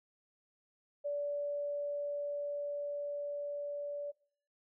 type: tone with level ramp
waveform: sine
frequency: 578 Hz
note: D5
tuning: 28 cents flat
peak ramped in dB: -33 to -37 dBFS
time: 1.04-4.12 s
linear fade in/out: 20 ms
effects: noise-tail reverb RT60 0.5 s tail -21 dB re dry